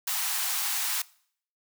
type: high-pass noise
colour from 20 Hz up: white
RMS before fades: -29 dBFS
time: 0.07-1.02 s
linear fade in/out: 5 ms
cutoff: 720 Hz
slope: 96 dB/octave
effects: noise-tail reverb RT60 0.6 s tail -22 dB re dry